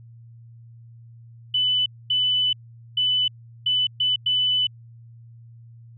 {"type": "tone bursts at uneven times", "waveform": "sine", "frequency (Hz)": 2997, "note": "F#7", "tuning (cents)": 22, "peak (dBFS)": -18, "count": 6, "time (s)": [[1.54, 1.86], [2.1, 2.53], [2.97, 3.28], [3.66, 3.87], [4, 4.16], [4.26, 4.67]], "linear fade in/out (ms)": 5, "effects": ["added 116 Hz sine -43 dBFS peak until 5.97 s"]}